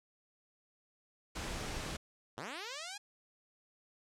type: noise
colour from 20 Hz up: pink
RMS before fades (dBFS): -40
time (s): 1.35-1.97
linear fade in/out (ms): 10
type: linear sweep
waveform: 5% pulse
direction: up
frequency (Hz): 94.4 to 842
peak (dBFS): -30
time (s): 2.37-2.98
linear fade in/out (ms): 10
effects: low-pass 8000 Hz 12 dB/octave